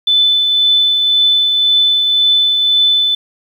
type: tone with tremolo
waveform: sine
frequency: 3509 Hz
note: A7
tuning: 5 cents flat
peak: -7 dBFS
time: 0.07-3.15 s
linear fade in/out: 5 ms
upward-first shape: triangle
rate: 1.9 Hz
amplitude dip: 35%
effects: 7-bit

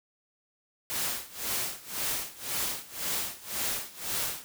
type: noise with tremolo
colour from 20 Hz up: white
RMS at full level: -30 dBFS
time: 0.9-4.44 s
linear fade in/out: 0 ms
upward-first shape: sine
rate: 1.9 Hz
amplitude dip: 90%
effects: none

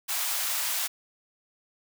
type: high-pass noise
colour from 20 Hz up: white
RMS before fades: -29 dBFS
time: 0.08-0.88 s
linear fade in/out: 20 ms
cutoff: 700 Hz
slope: 24 dB/octave
effects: none

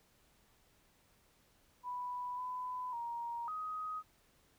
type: tone with pitch steps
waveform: sine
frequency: 988 / 1002 / 940 / 1256 Hz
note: B5 / B5 / A#5 / D#6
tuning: 0 / +25 / +14 / +16 cents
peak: -38 dBFS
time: 1.83-4.03 s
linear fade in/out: 50 ms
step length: 550 ms
effects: pink hiss -70 dBFS RMS until 4.58 s

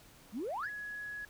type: exponential sweep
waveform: sine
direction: up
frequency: 184.7 to 2100 Hz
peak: -34 dBFS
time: 0.32-0.7 s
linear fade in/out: 50 ms
type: tone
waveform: sine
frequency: 1680 Hz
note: G#6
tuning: 19 cents sharp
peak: -39 dBFS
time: 0.63-1.25 s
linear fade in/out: 2 ms
effects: tanh soft clip ceiling -31 dBFS + pink hiss -59 dBFS RMS until 1.29 s

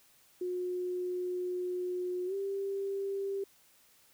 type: tone with pitch glide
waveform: sine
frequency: 361.1 to 393.8 Hz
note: F#4 to G4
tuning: -42 to +8 cents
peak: -32 dBFS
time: 0.41-3.44 s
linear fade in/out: 5 ms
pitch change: +150 cents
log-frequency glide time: 2.26-2.34 s
effects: white hiss -64 dBFS RMS until 4.13 s

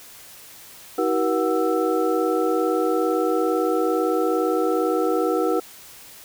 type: tone cluster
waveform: sine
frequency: 319.9 / 379.8 / 477.5 / 740 / 1322 Hz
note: D#4 / F#4 / A#4 / F#5 / E6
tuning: +48 / +45 / +42 / 0 / +5 cents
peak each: -24 / -24 / -23 / -28 / -29 dBFS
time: 0.98-5.6 s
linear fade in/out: 5 ms
effects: white hiss -44 dBFS RMS until 6.24 s

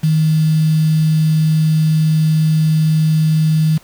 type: tone with quantisation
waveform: sine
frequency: 156.9 Hz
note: D#3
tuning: 15 cents sharp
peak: -10 dBFS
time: 0.03-3.78 s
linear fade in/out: 10 ms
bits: 5
effects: pink hiss -46 dBFS RMS until 3.83 s

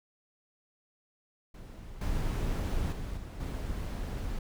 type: noise with level steps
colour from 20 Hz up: brown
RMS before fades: -45 / -31 / -37 / -41 / -35 dBFS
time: 1.54-4.39 s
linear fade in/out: 5 ms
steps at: 2.01 / 2.92 / 3.17 / 3.4 s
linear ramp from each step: 5 ms
effects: none

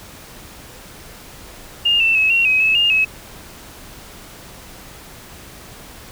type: tone with pitch steps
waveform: sine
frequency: 2824 / 2674 / 2576 / 2737 / 2535 / 2589 / 2823 / 2570 Hz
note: F7 / E7 / E7 / F7 / D#7 / E7 / F7 / E7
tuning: +19 / +24 / -41 / -36 / +32 / -32 / +18 / -45 cents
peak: -12 dBFS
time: 1.85-3.05 s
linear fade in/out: 10 ms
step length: 150 ms
effects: pink hiss -39 dBFS RMS until 6.11 s

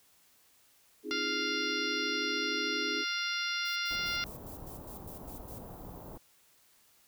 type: chord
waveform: sine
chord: F minor seventh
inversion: second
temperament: equal with one note detuned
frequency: 261.6 / 311.1 / 344 / 415.3 Hz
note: C4 / Eb4 / F4 / Ab4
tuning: 0 / 0 / -26 / 0 cents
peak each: -43 / -40 / -44 / -39 dBFS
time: 1.03-3.05 s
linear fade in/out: 50 ms
type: harmonic tone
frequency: 698.5 Hz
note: F5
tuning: in tune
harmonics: 2 / 3 / 4 / 5 / 6 / 7 / 8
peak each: -36 / -38 / -39 / -40 / -41 / -41 / -42 dBFS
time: 1.11-4.24 s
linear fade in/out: 0 ms
type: noise bursts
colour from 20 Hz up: violet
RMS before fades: -50 dBFS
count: 10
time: 3.65-5.587 s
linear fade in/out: 5 ms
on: 110 ms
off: 93 ms
type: band-stop noise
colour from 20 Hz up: pink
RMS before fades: -46 dBFS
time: 3.9-6.18 s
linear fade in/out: 10 ms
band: 990 to 16000 Hz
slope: 24 dB/octave
effects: white hiss -65 dBFS RMS until 7.07 s

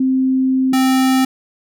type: tone pair in turn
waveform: sine / square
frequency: 261.6 / 261.6 Hz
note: C4 / C4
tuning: 0 / 0 cents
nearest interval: unison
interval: 0 cents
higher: neither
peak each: -12 dBFS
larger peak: neither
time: 0-0.73 / 0.73-1.25 s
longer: first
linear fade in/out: 5 ms
effects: none

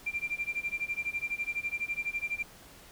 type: tone with tremolo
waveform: sine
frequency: 2372 Hz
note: D7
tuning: 17 cents sharp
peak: -27 dBFS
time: 0.06-2.43 s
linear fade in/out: 10 ms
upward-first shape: sine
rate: 12 Hz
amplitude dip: 95%
effects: tanh soft clip ceiling -23 dBFS + pink hiss -53 dBFS RMS until 2.91 s

